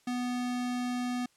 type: tone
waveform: square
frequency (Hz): 246.9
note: B3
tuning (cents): 0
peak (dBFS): -31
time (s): 0.07-1.26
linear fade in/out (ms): 5
effects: white hiss -67 dBFS RMS until 1.36 s + low-pass 9000 Hz 12 dB/octave